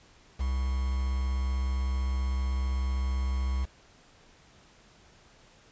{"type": "tone with quantisation", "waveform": "triangle", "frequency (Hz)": 65.41, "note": "C2", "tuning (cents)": 0, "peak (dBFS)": -24, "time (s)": [0.39, 3.66], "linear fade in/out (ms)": 20, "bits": 7, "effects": ["pink hiss -58 dBFS RMS until 5.71 s", "resampled to 16000 Hz"]}